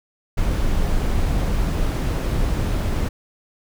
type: noise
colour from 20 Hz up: brown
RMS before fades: -20 dBFS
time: 0.37-3.09 s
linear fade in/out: 10 ms
effects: none